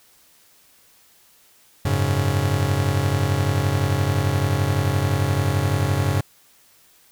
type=chord; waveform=45% pulse; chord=F# suspended second; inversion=none; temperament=just; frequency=92.5 / 104.06 / 138.75 Hz; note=F#2 / G#2 / C#3; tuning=0 / +4 / +2 cents; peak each=-23 dBFS; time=1.85-6.21 s; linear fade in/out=5 ms; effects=white hiss -55 dBFS RMS until 7.11 s